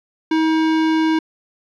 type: tone with hard clipping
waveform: sine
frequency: 318.6 Hz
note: D#4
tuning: 41 cents sharp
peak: -16 dBFS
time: 0.31-1.19 s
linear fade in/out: 5 ms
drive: 18 dB
effects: resampled to 22050 Hz